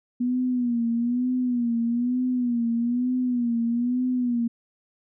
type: tone with vibrato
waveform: sine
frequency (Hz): 242.3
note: B3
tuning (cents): -33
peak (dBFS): -21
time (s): 0.2-4.48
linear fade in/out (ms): 10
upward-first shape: sine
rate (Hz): 1.1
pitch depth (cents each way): 77
effects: none